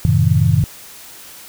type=chord; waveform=sine; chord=F# diminished seventh; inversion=none; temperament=just; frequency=92.5 / 111 / 133.2 / 159.84 Hz; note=F#2 / A2 / C3 / Eb3; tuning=0 / +16 / +31 / +47 cents; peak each=-16 dBFS; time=0.05-0.64 s; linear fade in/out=0 ms; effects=white hiss -38 dBFS RMS until 1.48 s